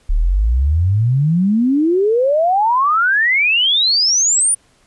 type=exponential sweep; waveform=sine; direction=up; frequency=34.65 to 9660 Hz; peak=-11 dBFS; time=0.09-4.55 s; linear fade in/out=10 ms; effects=pink hiss -55 dBFS RMS until 4.86 s + resampled to 24000 Hz